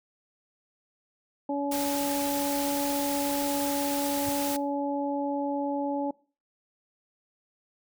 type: harmonic tone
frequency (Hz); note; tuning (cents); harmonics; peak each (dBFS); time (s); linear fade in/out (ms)
283.4; C#4; +38; 1 / 2 / 3; -29 / -32 / -33; 1.49-6.11; 5
type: noise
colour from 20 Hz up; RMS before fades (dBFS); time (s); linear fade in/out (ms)
white; -34; 1.71-4.57; 10
type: tone with exponential growth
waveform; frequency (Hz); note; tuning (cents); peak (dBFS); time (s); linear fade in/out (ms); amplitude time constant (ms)
sine; 103.83; G#2; 0; -31; 4.21-4.29; 0; 16
effects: noise-tail reverb RT60 0.4 s tail -23 dB re dry